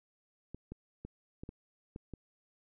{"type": "clicks", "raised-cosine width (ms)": 3, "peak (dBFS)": -30, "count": 7, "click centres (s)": [0.546, 0.72, 1.05, 1.435, 1.491, 1.961, 2.137], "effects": []}